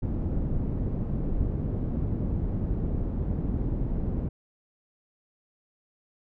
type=low-pass noise; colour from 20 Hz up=pink; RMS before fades=-28 dBFS; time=0.02-4.29 s; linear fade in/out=10 ms; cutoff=270 Hz; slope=12 dB/octave; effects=none